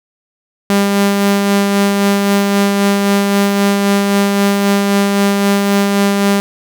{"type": "tone with tremolo", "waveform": "sawtooth", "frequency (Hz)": 200.1, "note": "G3", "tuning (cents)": 36, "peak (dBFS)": -5, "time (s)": [0.7, 6.4], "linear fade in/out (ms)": 0, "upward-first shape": "sine", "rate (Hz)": 3.8, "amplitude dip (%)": 30, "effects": []}